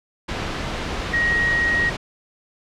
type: tone in noise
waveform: sine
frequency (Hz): 1887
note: A#6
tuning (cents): +21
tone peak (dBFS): -17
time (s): 1.13-1.9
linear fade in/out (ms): 10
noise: pink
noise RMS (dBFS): -26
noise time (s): 0.28-1.97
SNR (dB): +6
effects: low-pass 4000 Hz 12 dB/octave